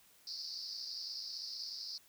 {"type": "band-pass noise", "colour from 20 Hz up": "pink", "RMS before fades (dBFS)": -44, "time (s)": [0.27, 1.98], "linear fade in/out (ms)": 2, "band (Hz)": [4400, 5300], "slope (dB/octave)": 96, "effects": ["white hiss -65 dBFS RMS until 2.08 s"]}